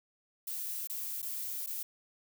violet noise with dropouts, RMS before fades -38 dBFS, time 0.47-1.83 s, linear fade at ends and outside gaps 5 ms, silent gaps 0.873-0.897 / 1.218-1.226 / 1.663-1.671 s, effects none

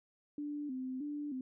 sine tone with vibrato, 275.3 Hz, C#4, 12 cents flat, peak -37 dBFS, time 0.38-1.41 s, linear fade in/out 2 ms, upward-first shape square, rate 1.6 Hz, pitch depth 110 cents each way, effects none

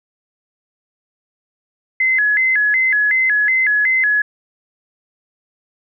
sine tone with vibrato, 1864.7 Hz, A#6, in tune, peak -12 dBFS, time 2-4.22 s, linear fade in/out 5 ms, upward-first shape square, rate 2.7 Hz, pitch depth 170 cents each way, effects none

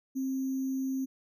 sine tone with sample-and-hold, 265.4 Hz, C4, 25 cents sharp, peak -29 dBFS, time 0.15-1.06 s, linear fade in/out 20 ms, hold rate 6300 Hz, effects none

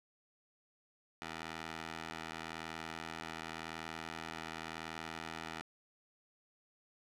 15% pulse tone with band-pass filter, 80.9 Hz, E2, 32 cents flat, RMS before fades -45 dBFS, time 1.22-5.62 s, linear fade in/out 0 ms, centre 2000 Hz, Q 0.64, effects none

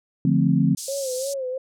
sine chord, D minor seventh, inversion none, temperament equal, 146.83 / 174.61 / 220 / 261.6 Hz, D3 / F3 / A3 / C4, 0 / 0 / 0 / 0 cents, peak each -21 / -20 / -23 / -22 dBFS, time 0.25-0.75 s, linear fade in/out 2 ms
white band-pass noise, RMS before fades -34 dBFS, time 0.77-1.34 s, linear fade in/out 10 ms, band 4700 to 9400 Hz, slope 24 dB/octave
sine tone with vibrato, 531 Hz, C5, 25 cents sharp, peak -25 dBFS, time 0.88-1.58 s, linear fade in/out 5 ms, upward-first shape sine, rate 2.9 Hz, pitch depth 88 cents each way
effects none

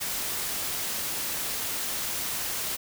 white noise, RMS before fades -31 dBFS, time 0-2.77 s, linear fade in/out 20 ms, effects none

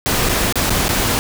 pink noise with dropouts, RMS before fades -17 dBFS, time 0.06-1.19 s, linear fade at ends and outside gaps 0 ms, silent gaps 0.289-0.294 / 0.525-0.556 / 0.696-0.704 / 0.882-0.891 s, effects none

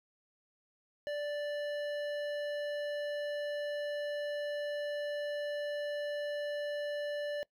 triangle tone with hard clipping, 586 Hz, D5, 4 cents flat, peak -36 dBFS, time 1.07-7.43 s, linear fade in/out 0 ms, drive 16 dB, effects noise-tail reverb RT60 0.1 s tail -22 dB re dry

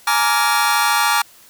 sawtooth chord, Bb dominant seventh, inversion third, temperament just, 839.1 / 932.3 / 1165.4 / 1398.5 Hz, Ab5 / Bb5 / D6 / F6, +18 / 0 / -14 / +2 cents, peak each -16 dBFS, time 0.07-1.22 s, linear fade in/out 5 ms, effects white hiss -47 dBFS RMS until 1.49 s

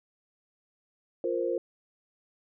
sine chord, F suspended fourth, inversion none, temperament just, 349.2 / 465.6 / 523.8 Hz, F4 / Bb4 / C5, 0 / -2 / +2 cents, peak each -31 dBFS, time 1.24-1.58 s, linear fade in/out 2 ms, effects none

